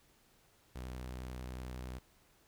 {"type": "tone with vibrato", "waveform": "sawtooth", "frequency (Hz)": 62.8, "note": "B1", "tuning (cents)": 30, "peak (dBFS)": -38, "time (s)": [0.75, 1.99], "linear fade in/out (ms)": 10, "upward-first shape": "triangle", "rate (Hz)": 11, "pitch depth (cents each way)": 27, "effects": ["pink hiss -68 dBFS RMS until 2.47 s"]}